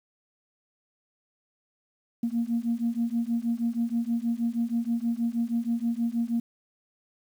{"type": "beating tone pair", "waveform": "sine", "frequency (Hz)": [230.3, 236.6], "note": ["A#3", "A#3"], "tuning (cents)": [-21, 26], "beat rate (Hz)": 6.3, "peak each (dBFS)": -27, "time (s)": [2.23, 6.4], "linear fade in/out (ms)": 5, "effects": ["tanh soft clip ceiling -18 dBFS", "9-bit"]}